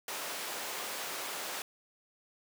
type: high-pass noise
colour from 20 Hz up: pink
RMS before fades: -39 dBFS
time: 0.08-1.62 s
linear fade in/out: 2 ms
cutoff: 530 Hz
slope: 12 dB/octave
effects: none